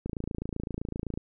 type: click train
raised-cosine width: 3 ms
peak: -20 dBFS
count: 32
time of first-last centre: 0.06-1.175 s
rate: 27.8 Hz
effects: none